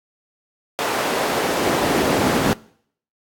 brown noise with high-pass filter sweep, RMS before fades -20 dBFS, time 0.79-2.53 s, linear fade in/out 0 ms, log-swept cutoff 620 to 240 Hz, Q 0.91, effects noise-tail reverb RT60 0.6 s tail -22 dB re dry + AAC 64 kbps

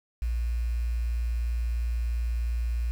sine tone with quantisation, 58.5 Hz, A#1, 7 cents sharp, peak -25 dBFS, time 0.22-2.91 s, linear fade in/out 0 ms, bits 8, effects none

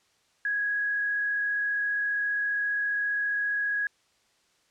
sine tone with frequency modulation, 1661.2 Hz, G#6, in tune, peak -25 dBFS, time 0.45-3.87 s, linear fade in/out 2 ms, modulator 34.9 Hz, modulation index 0.42, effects white hiss -67 dBFS RMS until 4.7 s + low-pass 7000 Hz 12 dB/octave

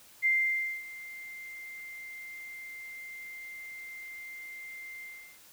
sine tone with ADSR envelope, 2093 Hz, C7, in tune, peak -22 dBFS, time 0.22-5.4 s, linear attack 35 ms, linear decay 570 ms, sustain -19 dB, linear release 360 ms, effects white hiss -56 dBFS RMS until 5.52 s

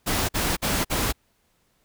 pink noise bursts, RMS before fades -24 dBFS, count 4, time 0.06-1.127 s, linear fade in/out 20 ms, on 230 ms, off 49 ms, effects pink hiss -67 dBFS RMS until 1.84 s

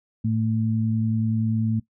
sine tone pair together, 111.2 / 222.4 Hz, A2 / A3, +19 / +19 cents, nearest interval octave, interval 1200 cents, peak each -23 dBFS, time 0.24-1.8 s, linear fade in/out 10 ms, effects noise-tail reverb RT60 0.1 s tail -18 dB re dry

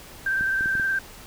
sine tone with vibrato, 1568 Hz, G6, in tune, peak -21 dBFS, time 0.26-0.99 s, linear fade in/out 5 ms, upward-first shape triangle, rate 19 Hz, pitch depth 35 cents each way
clicks, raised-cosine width 3 ms, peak -23 dBFS, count 5, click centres 0.41 / 0.609 / 0.659 / 0.753 / 0.798 s
effects pink hiss -44 dBFS RMS until 1.26 s

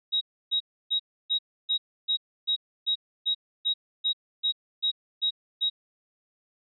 sine tone bursts, 3806 Hz, A#7, 35 cents sharp, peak -22 dBFS, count 15, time 0.12-5.7 s, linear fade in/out 20 ms, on 92 ms, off 300 ms, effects none

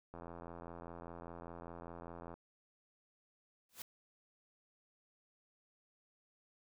click train, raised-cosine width 1 ms, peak -35 dBFS, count 188, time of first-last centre 0.14-2.34 s, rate 85 Hz
white noise with exponential growth, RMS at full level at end -43 dBFS, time 3.69-3.82 s, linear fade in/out 2 ms, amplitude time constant 28 ms
effects none

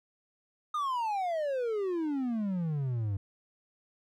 triangle exponential sweep, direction down, 1244.5 to 95.3 Hz, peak -27 dBFS, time 0.74-3.17 s, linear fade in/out 5 ms, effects none

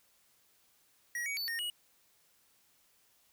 square tone with pitch steps, 1906 / 2249 / 4492 / 1844 / 2905 Hz, A#6 / C#7 / C#8 / A#6 / F#7, +38 / +24 / +22 / -19 / -32 cents, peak -35 dBFS, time 1.15-1.7 s, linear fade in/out 2 ms, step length 110 ms, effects white hiss -69 dBFS RMS until 3.32 s

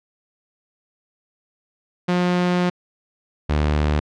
sawtooth tone pair in turn, 178.4 / 75.01 Hz, F3 / D2, +37 / +37 cents, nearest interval octave + minor third, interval 1500 cents, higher first, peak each -13 dBFS, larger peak neither, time 2.08-2.7 / 3.49-4 s, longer first, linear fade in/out 10 ms, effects low-pass 4000 Hz 12 dB/octave

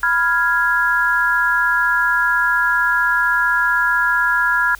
sine chord, F diminished, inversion second, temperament equal, 987.8 / 1396.9 / 1661.2 Hz, Cb6 / F6 / Ab6, 0 / 0 / 0 cents, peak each -21 / -17 / -17 dBFS, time 0.03-4.75 s, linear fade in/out 2 ms, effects added 50 Hz sine -41 dBFS peak until 4.79 s + white hiss -44 dBFS RMS until 4.79 s

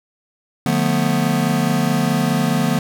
square chord, B half-diminished seventh, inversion first, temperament just, 148.16 / 177.8 / 222.2 / 246.9 Hz, D3 / F3 / A3 / B3, +16 / +31 / +17 / 0 cents, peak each -22 dBFS, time 0.66-2.79 s, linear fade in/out 2 ms, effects none

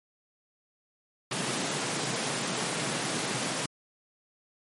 pink high-pass noise, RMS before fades -31 dBFS, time 1.31-3.66 s, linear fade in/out 5 ms, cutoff 120 Hz, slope 96 dB/octave, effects MP3 48 kbps

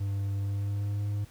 triangle tone with pitch glide, 99.4 to 102.55 Hz, G2 to G#2, +25 to -21 cents, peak -26 dBFS, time 0-1.25 s, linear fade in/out 10 ms, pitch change +54 cents, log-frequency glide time 0.37-1.06 s, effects pink hiss -57 dBFS RMS until 1.3 s

